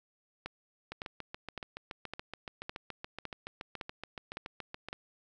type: two click trains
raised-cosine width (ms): 0.3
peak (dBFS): -22 / -24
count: 9 / 29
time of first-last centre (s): 0.46-4.929 / 0.92-4.886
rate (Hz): 1.79 / 7.06
effects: none